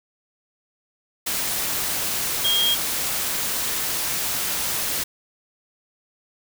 sine tone in noise, 3243 Hz, G#7, 42 cents flat, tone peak -18 dBFS, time 2.44-2.75 s, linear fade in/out 10 ms, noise white, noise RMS -25 dBFS, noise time 1.26-5.04 s, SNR +4 dB, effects none

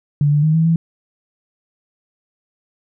sine tone with pitch steps, 145.5 / 147.5 / 156 / 161.9 / 165 Hz, D3 / D3 / D#3 / E3 / E3, -16 / +8 / +5 / -31 / +2 cents, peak -11 dBFS, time 0.21-0.76 s, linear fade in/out 2 ms, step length 110 ms, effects none

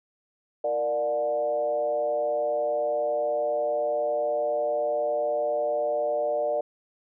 sine tone with frequency modulation, 593 Hz, D5, 17 cents sharp, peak -23 dBFS, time 0.64-6.61 s, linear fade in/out 5 ms, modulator 130 Hz, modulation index 0.83, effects none

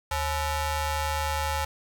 sawtooth ring-modulated tone, 466.2 Hz, A#4, in tune, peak -19 dBFS, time 0.11-1.65 s, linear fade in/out 5 ms, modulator 391 Hz, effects none

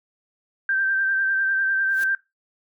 sine tone with vibrato, 1568 Hz, G6, in tune, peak -19 dBFS, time 0.69-2.15 s, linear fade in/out 2 ms, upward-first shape sine, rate 10 Hz, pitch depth 25 cents each way
white noise with exponential growth, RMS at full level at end -34 dBFS, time 1.85-2.04 s, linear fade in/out 5 ms, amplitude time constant 40 ms
effects noise-tail reverb RT60 0.2 s tail -19 dB re dry

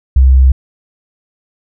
sine tone, 65.4 Hz, C2, in tune, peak -3 dBFS, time 0.16-0.52 s, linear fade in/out 5 ms, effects none

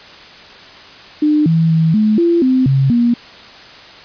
sine tone with pitch steps, 301.2 / 163.2 / 161.5 / 214.5 / 340.8 / 258.4 / 135.3 / 237.9 Hz, D4 / E3 / E3 / A3 / F4 / C4 / C#3 / A#3, +44 / -17 / -35 / -44 / -42 / -21 / -42 / +35 cents, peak -9 dBFS, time 1.22-3.14 s, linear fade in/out 5 ms, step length 240 ms, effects white hiss -37 dBFS RMS until 4.04 s + resampled to 11025 Hz

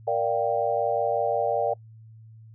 sine chord, G minor seventh, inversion first, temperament equal, 466.2 / 587.3 / 698.5 / 784 Hz, Bb4 / D5 / F5 / G5, 0 / 0 / 0 / 0 cents, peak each -28 / -26 / -28 / -28 dBFS, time 0.07-1.74 s, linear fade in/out 10 ms, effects noise-tail reverb RT60 0.1 s tail -25 dB re dry + added 111 Hz sine -45 dBFS peak until 2.54 s

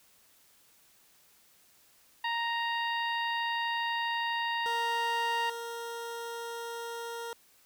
harmonic tone, 932.3 Hz, A#5, in tune, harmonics 1 / 2 / 3 / 4 / 5, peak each -32 / -34 / -38 / -41 / -48 dBFS, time 2.24-5.5 s, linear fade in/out 5 ms
20% pulse tone, 466.2 Hz, A#4, in tune, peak -32 dBFS, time 4.66-7.33 s, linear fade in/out 0 ms
effects white hiss -63 dBFS RMS until 7.65 s

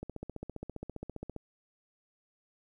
click train, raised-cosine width 2 ms, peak -26 dBFS, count 21, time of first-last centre 0.03-1.363 s, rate 15 Hz, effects 11-bit

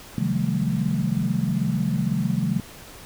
sine tone cluster, 132.7 / 155.8 / 178 / 193.9 / 220.3 Hz, C3 / D#3 / F3 / G3 / A3, +25 / +3 / +33 / -19 / +2 cents, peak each -27 dBFS, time 0.18-2.6 s, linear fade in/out 2 ms, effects pink hiss -43 dBFS RMS until 3.05 s

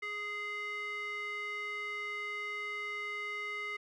square tone with band-pass filter, 415.3 Hz, G#4, in tune, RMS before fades -39 dBFS, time 0.02-3.77 s, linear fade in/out 10 ms, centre 1900 Hz, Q 5.2, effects none

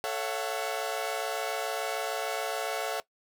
sawtooth chord, F# minor seventh, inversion first, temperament equal with one note detuned, 440 / 554.4 / 673.1 / 740 Hz, A4 / C#5 / E5 / F#5, 0 / 0 / +36 / 0 cents, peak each -32 dBFS, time 0.04-3 s, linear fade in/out 0 ms, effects noise-tail reverb RT60 0.1 s tail -19 dB re dry

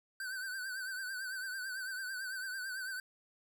square tone with vibrato, 1531 Hz, G6, 41 cents flat, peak -39 dBFS, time 0.2-3 s, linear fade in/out 2 ms, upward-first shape triangle, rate 9 Hz, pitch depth 81 cents each way, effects none

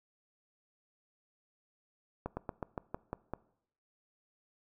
slowing click train, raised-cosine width 1 ms, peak -22 dBFS, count 8, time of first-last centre 2.26-3.336 s, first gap 110 ms, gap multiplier 1.11, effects noise-tail reverb RT60 0.7 s tail -21 dB re dry

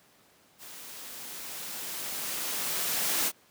white noise with level ramp, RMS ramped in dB -46 to -27 dBFS, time 0.58-3.32 s, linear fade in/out 50 ms, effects pink hiss -61 dBFS RMS until 3.5 s + high-pass 150 Hz 12 dB/octave

